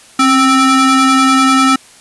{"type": "ring-modulated tone", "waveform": "45% pulse", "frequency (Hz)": 523.3, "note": "C5", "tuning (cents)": 0, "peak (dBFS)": -4, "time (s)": [0.19, 1.76], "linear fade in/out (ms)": 5, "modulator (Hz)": 790, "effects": ["white hiss -41 dBFS RMS until 2 s", "resampled to 24000 Hz"]}